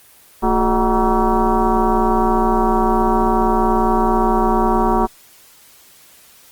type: tone with frequency modulation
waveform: sine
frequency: 360.3 Hz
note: F#4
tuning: 46 cents flat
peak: -12 dBFS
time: 0.42-5.07 s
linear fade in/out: 20 ms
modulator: 195 Hz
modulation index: 3.9
effects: white hiss -47 dBFS RMS until 6.51 s + Opus 24 kbps